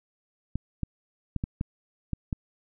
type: clicks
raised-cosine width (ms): 5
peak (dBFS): -16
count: 7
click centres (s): 0.556 / 0.833 / 1.363 / 1.439 / 1.611 / 2.133 / 2.328
effects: none